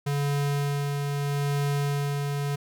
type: tone with tremolo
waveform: square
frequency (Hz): 142.7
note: D3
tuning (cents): -49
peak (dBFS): -24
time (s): 0.06-2.56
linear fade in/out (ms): 10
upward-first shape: sine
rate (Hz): 0.78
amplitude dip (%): 30
effects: none